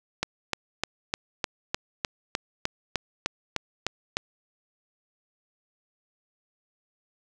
click train, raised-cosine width 0.2 ms, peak -8 dBFS, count 14, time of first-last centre 0.23-4.169 s, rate 3.3 Hz, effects none

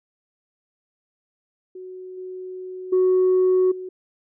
sine tone with level steps, 370 Hz, F#4, in tune, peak -34 / -31 / -13 / -30 dBFS, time 1.75-3.89 s, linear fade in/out 5 ms, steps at 2.17 / 2.92 / 3.71 s, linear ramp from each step 10 ms, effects tanh soft clip ceiling -12 dBFS

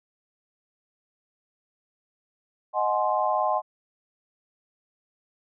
sine chord, Ab dominant seventh, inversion second, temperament equal with one note detuned, 622.3 / 740 / 844.6 / 1046.5 Hz, Eb5 / Gb5 / Ab5 / C6, 0 / 0 / +29 / 0 cents, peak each -27 dBFS, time 2.73-3.62 s, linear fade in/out 50 ms, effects none

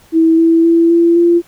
sine tone with pitch steps, 325.3 / 329.7 / 334.1 / 338.5 / 343.1 Hz, E4 / E4 / E4 / E4 / F4, -23 / 0 / +23 / +46 / -31 cents, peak -6 dBFS, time 0.12-1.42 s, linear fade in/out 50 ms, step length 260 ms, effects pink hiss -47 dBFS RMS until 1.47 s

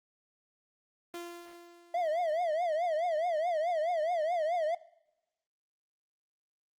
sawtooth tone with exponential decay, 345.1 Hz, F4, 21 cents flat, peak -34 dBFS, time 1.14-2.62 s, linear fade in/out 2 ms, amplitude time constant 320 ms
triangle tone with vibrato, 660 Hz, E5, 2 cents sharp, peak -26 dBFS, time 1.94-4.75 s, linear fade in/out 5 ms, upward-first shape triangle, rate 4.7 Hz, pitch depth 180 cents each way
effects noise-tail reverb RT60 0.9 s tail -21 dB re dry + Opus 24 kbps

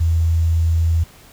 sine tone with quantisation, 82.41 Hz, E2, in tune, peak -13 dBFS, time 0-1.04 s, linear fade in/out 10 ms, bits 7, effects pink hiss -46 dBFS RMS until 1.32 s

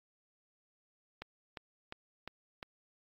click train, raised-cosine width 0.3 ms, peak -26 dBFS, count 5, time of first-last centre 1.22-2.628 s, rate 2.84 Hz, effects AAC 32 kbps

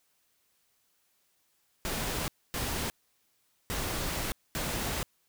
pink noise bursts at uneven times, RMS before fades -33 dBFS, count 4, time 1.85-2.28 / 2.54-2.9 / 3.7-4.32 / 4.55-5.03 s, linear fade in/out 0 ms, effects white hiss -72 dBFS RMS until 5.28 s

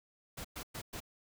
pink noise bursts, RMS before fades -43 dBFS, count 4, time 0.37-1.004 s, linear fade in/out 10 ms, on 76 ms, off 110 ms, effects none

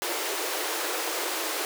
pink high-pass noise, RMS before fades -30 dBFS, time 0.02-1.65 s, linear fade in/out 0 ms, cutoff 310 Hz, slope 96 dB/octave, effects none

